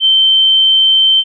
sine tone, 3107 Hz, G7, 16 cents flat, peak -6 dBFS, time 0-1.24 s, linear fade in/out 50 ms, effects none

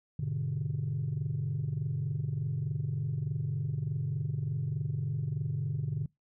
sine chord, G# diminished, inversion none, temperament equal with one note detuned, 102.04 / 123.47 / 146.83 Hz, G#2 / B2 / D3, -30 / 0 / 0 cents, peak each -36 / -34 / -31 dBFS, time 0.19-6.06 s, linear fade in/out 5 ms, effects noise-tail reverb RT60 0.2 s tail -26 dB re dry + tanh soft clip ceiling -25 dBFS

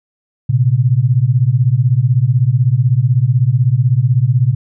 sine beating tone pair, 116.8 / 132.8 Hz, A#2 / C3, +4 / +26 cents, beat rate 16 Hz, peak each -12 dBFS, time 0.49-4.55 s, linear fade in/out 10 ms, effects none

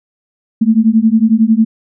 sine beating tone pair, 217 / 228 Hz, A3 / A#3, -24 / -38 cents, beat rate 11 Hz, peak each -10 dBFS, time 0.61-1.65 s, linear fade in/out 10 ms, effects none

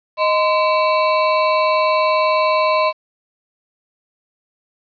square ring-modulated tone, 826 Hz, G#5, 10 cents flat, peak -11 dBFS, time 0.17-2.93 s, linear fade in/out 50 ms, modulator 203 Hz, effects resampled to 11025 Hz + 8-bit

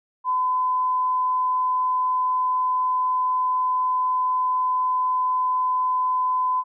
sine tone, 1013 Hz, B5, 44 cents sharp, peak -19 dBFS, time 0.24-6.64 s, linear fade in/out 50 ms, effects none

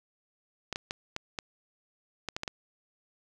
clicks, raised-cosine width 0.2 ms, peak -16 dBFS, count 9, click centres 0.727 / 0.759 / 0.909 / 1.164 / 1.388 / 2.287 / 2.365 / 2.434 / 2.478 s, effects none

